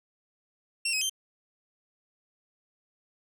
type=tone with pitch steps; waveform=20% pulse; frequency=2725 / 2544 / 3136 Hz; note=F7 / D#7 / G7; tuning=-43 / +38 / 0 cents; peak=-21 dBFS; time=0.85-1.096 s; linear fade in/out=5 ms; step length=82 ms; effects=none